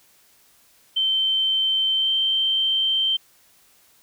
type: tone with pitch glide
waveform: sine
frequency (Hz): 3104 to 3126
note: G7 to G7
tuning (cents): -18 to -6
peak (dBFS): -18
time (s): 0.96-3.17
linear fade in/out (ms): 10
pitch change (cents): +12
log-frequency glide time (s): 1.96-2.1
effects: white hiss -57 dBFS RMS until 4.02 s